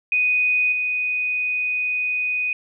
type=tone with level steps; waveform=sine; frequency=2489 Hz; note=D#7; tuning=in tune; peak=-16 / -20 dBFS; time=0.12-2.53 s; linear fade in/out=2 ms; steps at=0.72 s; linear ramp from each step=5 ms; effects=none